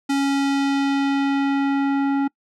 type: tone with low-pass filter sweep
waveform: square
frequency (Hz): 277.2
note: C#4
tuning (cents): 0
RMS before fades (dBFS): -20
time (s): 0.09-2.28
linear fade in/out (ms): 10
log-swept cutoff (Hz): 8500 to 1300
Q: 0.8
effects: noise-tail reverb RT60 0.1 s tail -25 dB re dry